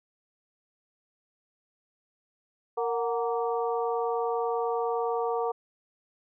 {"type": "harmonic tone with a mistuned harmonic", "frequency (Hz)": 232.2, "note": "A#3", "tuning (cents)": -7, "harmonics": [2, 3, 4, 5], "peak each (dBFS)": [-28, -32, -34, -36], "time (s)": [2.77, 5.52], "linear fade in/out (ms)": 10, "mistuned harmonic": 3, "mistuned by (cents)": 92, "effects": []}